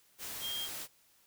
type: tone in noise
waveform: sine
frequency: 3217 Hz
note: G7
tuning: 44 cents sharp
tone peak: -36 dBFS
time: 0.4-0.69 s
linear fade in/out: 50 ms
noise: white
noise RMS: -42 dBFS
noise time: 0.18-0.88 s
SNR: +3 dB
effects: white hiss -67 dBFS RMS until 1.26 s